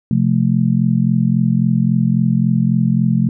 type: chord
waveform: sine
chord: F major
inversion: second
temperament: just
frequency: 130.96 / 174.61 / 218.3 Hz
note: C3 / F3 / A3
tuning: +2 / 0 / -13 cents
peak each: -16 dBFS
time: 0.11-3.29 s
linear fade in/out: 2 ms
effects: none